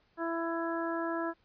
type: harmonic tone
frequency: 332.8 Hz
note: E4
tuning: 17 cents sharp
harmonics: 1 / 2 / 3 / 4 / 5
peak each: -34 / -37 / -39 / -40 / -41 dBFS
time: 0.17-1.34 s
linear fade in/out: 50 ms
effects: pink hiss -70 dBFS RMS until 1.44 s + resampled to 11025 Hz